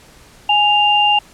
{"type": "tone pair together", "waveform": "sine", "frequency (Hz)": [830.7, 2794], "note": ["G#5", "F7"], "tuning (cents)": [0, 0], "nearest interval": "octave + major sixth", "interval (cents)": 2100, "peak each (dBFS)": [-13, -13], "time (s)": [0.49, 1.19], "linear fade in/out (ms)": 5, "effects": ["pink hiss -45 dBFS RMS until 1.33 s", "low-pass 11000 Hz 12 dB/octave"]}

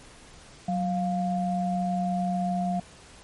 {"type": "tone pair together", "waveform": "sine", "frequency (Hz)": [185, 701.9], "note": ["F#3", "F5"], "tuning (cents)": [0, 9], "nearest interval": "octave + major seventh", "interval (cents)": 2309, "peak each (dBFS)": [-26, -28], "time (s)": [0.68, 2.8], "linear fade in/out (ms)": 5, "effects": ["pink hiss -50 dBFS RMS until 3.23 s", "MP3 48 kbps"]}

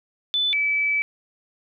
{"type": "tone pair in turn", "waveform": "sine", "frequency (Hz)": [3500, 2302], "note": ["A7", "D7"], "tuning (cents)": [-10, -35], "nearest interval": "perfect fifth", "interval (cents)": 725, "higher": "first", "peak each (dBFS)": -19, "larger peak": "neither", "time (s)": [[0.34, 0.53], [0.53, 1.02]], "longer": "second", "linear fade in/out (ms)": 0, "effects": []}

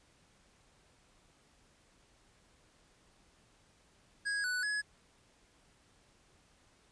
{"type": "tone with pitch steps", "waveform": "square", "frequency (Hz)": [1651, 1485, 1686], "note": ["G#6", "F#6", "G#6"], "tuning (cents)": [-11, 6, 26], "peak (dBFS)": -33, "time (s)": [4.25, 4.82], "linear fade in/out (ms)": 20, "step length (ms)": 190, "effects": ["pink hiss -67 dBFS RMS until 6.91 s", "resampled to 22050 Hz"]}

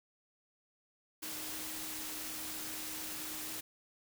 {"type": "tone in noise", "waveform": "sine", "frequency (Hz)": 311.1, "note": "D#4", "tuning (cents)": 0, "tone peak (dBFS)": -51, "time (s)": [1.22, 3.61], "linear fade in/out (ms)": 10, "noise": "white", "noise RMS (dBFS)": -42, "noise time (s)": [1.22, 3.61], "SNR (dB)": -12, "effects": []}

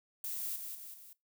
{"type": "noise with echo", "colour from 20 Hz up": "violet", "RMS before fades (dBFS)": -39, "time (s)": [0.24, 0.56], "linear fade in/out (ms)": 2, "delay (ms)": 190, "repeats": 3, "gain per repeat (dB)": -5, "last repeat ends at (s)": 1.13, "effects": ["noise-tail reverb RT60 0.2 s tail -21 dB re dry"]}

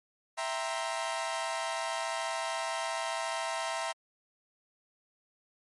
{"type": "chord", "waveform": "sawtooth", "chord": "C dominant seventh", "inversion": "first", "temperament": "equal", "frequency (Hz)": [659.3, 784, 932.3, 1046.5], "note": ["E5", "G5", "Bb5", "C6"], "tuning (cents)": [0, 0, 0, 0], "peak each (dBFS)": [-32, -36, -33, -36], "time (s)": [0.37, 3.93], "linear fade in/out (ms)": 20, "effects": ["MP3 48 kbps"]}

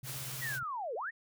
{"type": "noise", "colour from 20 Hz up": "white", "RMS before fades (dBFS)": -42, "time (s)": [0.03, 0.6], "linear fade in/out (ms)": 50}
{"type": "tone with tremolo", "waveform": "sine", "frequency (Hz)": 130.81, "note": "C3", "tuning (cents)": 0, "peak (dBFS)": -40, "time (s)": [0.03, 0.63], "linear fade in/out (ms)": 0, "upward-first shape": "triangle", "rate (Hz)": 17, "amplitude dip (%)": 80}
{"type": "linear two-way sweep", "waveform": "sine", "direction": "down then up", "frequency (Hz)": [1975.5, 415.3, 1937], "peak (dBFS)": -35, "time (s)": [0.41, 1.11], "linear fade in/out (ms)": 20, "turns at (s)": 0.95}
{"effects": []}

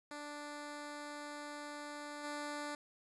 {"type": "tone with level steps", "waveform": "10% pulse", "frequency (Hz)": 293.7, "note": "D4", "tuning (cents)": 0, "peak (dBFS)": [-36, -32], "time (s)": [0.11, 2.75], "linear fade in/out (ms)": 2, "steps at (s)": 2.23, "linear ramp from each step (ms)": 20, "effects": ["resampled to 24000 Hz", "12-bit"]}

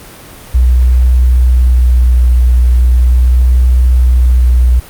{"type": "tone with vibrato", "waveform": "sine", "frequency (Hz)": 61.74, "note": "B1", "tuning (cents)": 0, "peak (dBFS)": -4, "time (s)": [0.54, 4.8], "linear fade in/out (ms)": 10, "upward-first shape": "sine", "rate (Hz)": 0.39, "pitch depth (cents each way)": 18, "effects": ["pink hiss -33 dBFS RMS until 4.89 s", "Opus 32 kbps"]}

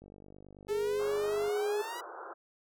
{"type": "click train", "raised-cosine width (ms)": 2, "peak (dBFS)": -39, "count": 73, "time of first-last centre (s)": [0.02, 1.48], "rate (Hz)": 49.3}
{"type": "exponential sweep", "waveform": "sawtooth", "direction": "up", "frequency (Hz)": [428.7, 987.8], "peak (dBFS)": -35, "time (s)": [0.68, 2.01], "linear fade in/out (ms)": 10}
{"type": "tone", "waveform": "sine", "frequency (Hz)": 415.3, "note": "G#4", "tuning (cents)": 0, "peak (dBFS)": -29, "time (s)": [0.69, 1.82], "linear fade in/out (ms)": 10}
{"type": "band-pass noise", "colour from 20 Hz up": "white", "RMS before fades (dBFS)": -45, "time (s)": [0.99, 2.34], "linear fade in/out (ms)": 10, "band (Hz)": [330, 1500], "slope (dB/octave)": 96}
{"effects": []}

